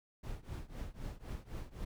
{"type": "noise with tremolo", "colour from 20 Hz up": "brown", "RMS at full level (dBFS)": -40, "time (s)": [0.23, 1.85], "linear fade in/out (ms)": 10, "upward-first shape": "triangle", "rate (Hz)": 3.9, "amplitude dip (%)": 95, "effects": []}